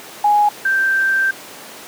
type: tone pair in turn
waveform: sine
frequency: 830.6 / 1568 Hz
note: G#5 / G6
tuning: 0 / 0 cents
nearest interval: major seventh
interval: 1100 cents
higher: second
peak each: -10 / -13 dBFS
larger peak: first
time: 0.24-0.49 / 0.65-1.31 s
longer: second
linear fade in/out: 5 ms
effects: pink hiss -35 dBFS RMS until 1.87 s + high-pass 300 Hz 12 dB/octave